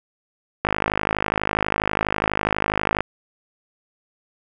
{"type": "click train", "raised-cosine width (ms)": 0.5, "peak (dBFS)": -4, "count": 124, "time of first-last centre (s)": [0.65, 3.006], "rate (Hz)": 52.2, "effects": []}